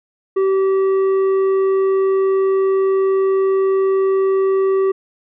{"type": "tone with tanh clipping", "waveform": "sine", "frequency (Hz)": 385.3, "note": "G4", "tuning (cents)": -30, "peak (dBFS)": -14, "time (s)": [0.36, 4.92], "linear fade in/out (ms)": 10, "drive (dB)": 7, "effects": []}